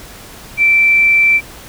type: tone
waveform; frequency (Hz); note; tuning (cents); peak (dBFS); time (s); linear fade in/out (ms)
sine; 2337; D7; -9; -7; 0.57-1.41; 50
effects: pink hiss -35 dBFS RMS until 1.68 s